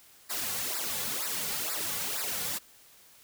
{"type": "noise with flanger", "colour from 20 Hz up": "white", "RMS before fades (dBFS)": -33, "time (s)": [0.29, 2.59], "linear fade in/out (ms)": 20, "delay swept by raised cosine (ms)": [0.31, 3.21], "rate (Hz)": 2.1, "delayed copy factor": -0.85, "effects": ["white hiss -57 dBFS RMS until 3.23 s"]}